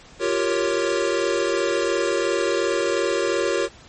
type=chord; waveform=square; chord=G half-diminished seventh; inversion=third; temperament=equal; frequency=349.2 / 392 / 466.2 / 554.4 Hz; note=F4 / G4 / Bb4 / Db5; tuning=0 / 0 / 0 / 0 cents; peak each=-26 dBFS; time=0.19-3.69 s; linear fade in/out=50 ms; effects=pink hiss -47 dBFS RMS until 3.88 s + MP3 32 kbps